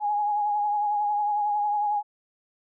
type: tone with vibrato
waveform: sine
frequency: 830.6 Hz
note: G#5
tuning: in tune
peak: -22 dBFS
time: 0-2.03 s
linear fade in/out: 50 ms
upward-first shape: triangle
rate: 11 Hz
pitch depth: 37 cents each way
effects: none